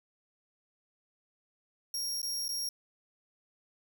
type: tone with dropouts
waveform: sawtooth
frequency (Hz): 5588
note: F8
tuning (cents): 0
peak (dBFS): -30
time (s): 1.94-2.69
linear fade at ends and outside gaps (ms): 2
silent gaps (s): 2.217-2.229 / 2.482-2.49
effects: none